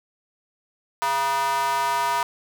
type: tone with high-pass filter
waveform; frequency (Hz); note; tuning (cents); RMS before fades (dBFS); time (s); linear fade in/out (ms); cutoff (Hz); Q
square; 137.1; C#3; -19; -23; 1.02-2.23; 0; 960; 4.1
effects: none